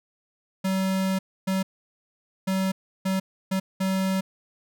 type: tone bursts at uneven times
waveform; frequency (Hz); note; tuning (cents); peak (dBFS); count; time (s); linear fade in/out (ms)
square; 190.3; F#3; +49; -23; 6; 0.64-1.19 / 1.47-1.63 / 2.47-2.72 / 3.05-3.2 / 3.51-3.6 / 3.8-4.21; 10
effects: none